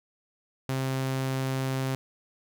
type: tone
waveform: sawtooth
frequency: 132.5 Hz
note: C3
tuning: 22 cents sharp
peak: -23 dBFS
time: 0.69-1.95 s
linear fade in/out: 0 ms
effects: none